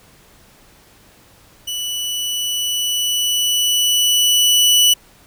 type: tone with level ramp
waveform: sawtooth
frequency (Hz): 2960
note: F#7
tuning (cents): 0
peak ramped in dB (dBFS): -19 to -6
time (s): 1.67-4.94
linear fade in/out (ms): 10
effects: pink hiss -49 dBFS RMS until 5.26 s